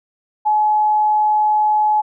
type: tone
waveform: sine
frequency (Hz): 850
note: G#5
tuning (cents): +40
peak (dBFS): -12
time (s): 0.45-2.02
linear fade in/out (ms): 20
effects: none